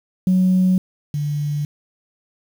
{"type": "tone pair in turn", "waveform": "sine", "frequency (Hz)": [185, 146.83], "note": ["F#3", "D3"], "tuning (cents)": [0, 0], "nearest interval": "major third", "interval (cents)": 400, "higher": "first", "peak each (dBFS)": [-11, -19], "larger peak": "first", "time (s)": [[0.27, 0.78], [1.14, 1.65]], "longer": "neither", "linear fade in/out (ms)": 2, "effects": ["tanh soft clip ceiling -9 dBFS", "7-bit"]}